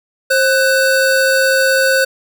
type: tone pair together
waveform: square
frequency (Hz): 531.3 / 1498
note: C5 / F#6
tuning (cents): +26 / +21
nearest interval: octave + tritone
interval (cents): 1795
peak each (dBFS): -14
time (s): 0.3-2.05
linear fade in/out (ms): 10
effects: none